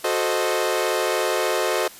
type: chord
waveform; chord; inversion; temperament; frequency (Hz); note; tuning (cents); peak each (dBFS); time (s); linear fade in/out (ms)
sawtooth; F# diminished seventh; none; equal with one note detuned; 367.2 / 440 / 523.3 / 622.3; F#4 / A4 / C5 / Eb5; -13 / 0 / 0 / 0; -22 / -22 / -22 / -22; 0.04-1.88; 5
effects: white hiss -43 dBFS RMS until 1.99 s + resampled to 32000 Hz